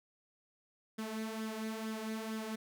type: tone with flanger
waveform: sawtooth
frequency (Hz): 220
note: A3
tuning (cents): 0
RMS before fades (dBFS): -40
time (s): 0.98-2.56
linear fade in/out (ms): 10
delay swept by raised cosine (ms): 0.58 to 4.08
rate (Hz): 2.2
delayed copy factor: +0.55
effects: none